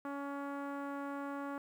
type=tone with low-pass filter; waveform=sawtooth; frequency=281.2 Hz; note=C#4; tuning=25 cents sharp; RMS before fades=-41 dBFS; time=0.05-1.58 s; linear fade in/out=2 ms; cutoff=1300 Hz; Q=2.1; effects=11-bit